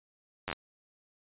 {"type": "slowing click train", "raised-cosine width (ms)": 0.3, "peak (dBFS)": -17, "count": 5, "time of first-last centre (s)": [0.48, 0.528], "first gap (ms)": 10, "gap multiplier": 1.13, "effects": ["resampled to 8000 Hz"]}